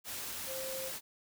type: tone in noise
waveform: sine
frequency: 527 Hz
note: C5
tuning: 12 cents sharp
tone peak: -40 dBFS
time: 0.46-0.92 s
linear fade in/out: 50 ms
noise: white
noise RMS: -41 dBFS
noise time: 0.04-1.01 s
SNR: -2 dB
effects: none